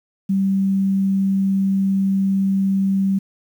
sine tone, 194.1 Hz, G3, 17 cents flat, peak -15 dBFS, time 0.29-3.19 s, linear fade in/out 10 ms, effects 8-bit

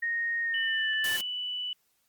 sine tone with pitch glide, 1860 to 1759.7 Hz, A#6 to A6, -4 to 0 cents, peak -27 dBFS, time 0.02-1.17 s, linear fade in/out 10 ms, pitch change -96 cents, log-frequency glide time 0.42-0.92 s
sine tone, 2971 Hz, F#7, 6 cents sharp, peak -31 dBFS, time 0.54-1.73 s, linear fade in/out 2 ms
white noise, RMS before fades -36 dBFS, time 1.04-1.21 s, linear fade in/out 2 ms
effects white hiss -72 dBFS RMS until 2.08 s + Opus 24 kbps

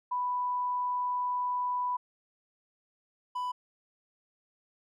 sine / triangle tone pair in turn, 990 / 993.7 Hz, B5 / B5, +4 / +10 cents, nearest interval unison, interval 6 cents, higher second, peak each -28 / -29 dBFS, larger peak first, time 0.11-1.97 / 3.35-3.52 s, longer first, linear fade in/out 10 ms, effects none

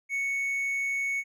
triangle tone, 2217 Hz, C#7, in tune, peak -25 dBFS, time 0.09-1.24 s, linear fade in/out 50 ms, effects none

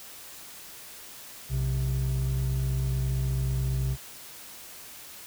triangle tone pair together, 61.73 / 130.81 Hz, B1 / C3, 0 / 0 cents, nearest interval octave + minor second, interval 1300 cents, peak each -26 / -24 dBFS, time 1.49-3.97 s, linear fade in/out 50 ms, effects tanh soft clip ceiling -17 dBFS + white hiss -45 dBFS RMS until 5.26 s

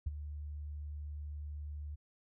sine tone with ADSR envelope, 74 Hz, D2, 14 cents sharp, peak -29 dBFS, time 0.06-1.96 s, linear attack 10 ms, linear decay 24 ms, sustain -11 dB, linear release 18 ms, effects none

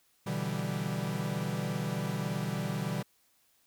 45% pulse chord, E minor seventh, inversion second, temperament equal with one note detuned, 123.47 / 146.83 / 164.81 / 194.76 Hz, B2 / D3 / E3 / G3, 0 / 0 / 0 / -11 cents, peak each -38 / -37 / -37 / -36 dBFS, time 0.26-3.03 s, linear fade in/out 10 ms, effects white hiss -69 dBFS RMS until 3.66 s

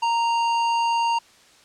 sine tone with tanh clipping, 929 Hz, A#5, 6 cents flat, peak -21 dBFS, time 0.02-1.19 s, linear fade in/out 10 ms, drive 15 dB, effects white hiss -53 dBFS RMS until 1.64 s + low-pass 7000 Hz 12 dB/octave

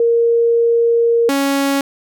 sine / sawtooth tone pair in turn, 466.2 / 277.2 Hz, A#4 / C#4, 0 / 0 cents, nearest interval major sixth, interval 900 cents, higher first, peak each -10 dBFS, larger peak neither, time 0-1.29 / 1.29-1.81 s, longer first, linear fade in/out 2 ms, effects none

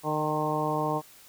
harmonic tone with a mistuned harmonic, 152.6 Hz, D#3, 33 cents flat, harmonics 1 / 2 / 3 / 4 / 5 / 6 / 7, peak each -33 / -33 / -33 / -33 / -33 / -33 / -33 dBFS, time 0.03-1.02 s, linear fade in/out 50 ms, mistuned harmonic 5, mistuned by +18 cents, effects white hiss -53 dBFS RMS until 1.28 s

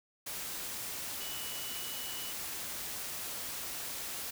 sine tone in noise, 2949 Hz, F#7, 6 cents flat, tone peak -45 dBFS, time 1.2-2.32 s, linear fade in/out 10 ms, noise white, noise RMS -40 dBFS, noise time 0.26-4.31 s, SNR -8 dB, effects none

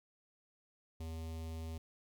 square tone with notch filter, 81 Hz, E2, 30 cents flat, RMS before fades -43 dBFS, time 1-1.78 s, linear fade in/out 5 ms, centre 1500 Hz, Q 1.1, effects 13-bit

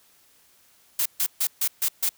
blue noise bursts, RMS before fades -23 dBFS, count 6, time 0.99-2.092 s, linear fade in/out 5 ms, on 67 ms, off 140 ms, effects white hiss -59 dBFS RMS until 2.17 s

